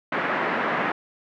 white band-pass noise, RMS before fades -25 dBFS, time 0.12-0.92 s, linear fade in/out 5 ms, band 170 to 1900 Hz, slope 24 dB/octave, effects none

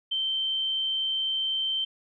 sine tone, 3114 Hz, G7, 12 cents flat, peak -25 dBFS, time 0.11-1.85 s, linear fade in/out 10 ms, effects none

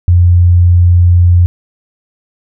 sine tone, 88 Hz, F2, 14 cents sharp, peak -3 dBFS, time 0.08-1.46 s, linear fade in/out 0 ms, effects none

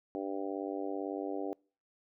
harmonic tone, 98 Hz, G2, in tune, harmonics 3 / 4 / 5 / 6 / 7 / 8, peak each -38 / -40 / -42 / -44 / -45 / -46 dBFS, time 0.15-1.53 s, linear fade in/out 0 ms, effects noise-tail reverb RT60 0.4 s tail -26 dB re dry

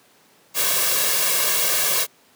white noise with comb filter, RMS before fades -20 dBFS, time 0.54-2.07 s, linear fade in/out 50 ms, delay 1.8 ms, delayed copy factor +0.75, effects pink hiss -55 dBFS RMS until 2.35 s + high-pass 200 Hz 12 dB/octave

